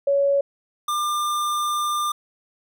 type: tone pair in turn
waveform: sine / square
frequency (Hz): 560 / 1196.9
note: C#5 / D6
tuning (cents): +18 / +32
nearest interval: octave + minor second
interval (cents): 1314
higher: second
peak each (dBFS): -16 / -22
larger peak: first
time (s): 0.07-0.41 / 0.88-2.12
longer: second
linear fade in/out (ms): 5
effects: none